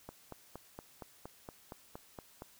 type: click train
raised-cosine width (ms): 1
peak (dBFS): -30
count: 11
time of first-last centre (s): 0.09-2.421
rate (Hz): 4.29
effects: white hiss -62 dBFS RMS until 2.59 s